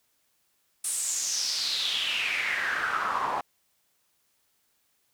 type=noise with band-pass filter sweep; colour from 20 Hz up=pink; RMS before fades=-29 dBFS; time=0.84-3.41 s; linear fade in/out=5 ms; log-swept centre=9300 to 870 Hz; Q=5.4; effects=white hiss -71 dBFS RMS until 5.13 s